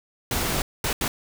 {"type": "noise bursts at uneven times", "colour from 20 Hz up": "pink", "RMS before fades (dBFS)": -25, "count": 3, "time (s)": [[0.31, 0.62], [0.84, 0.93], [1.01, 1.08]], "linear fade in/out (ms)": 2, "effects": []}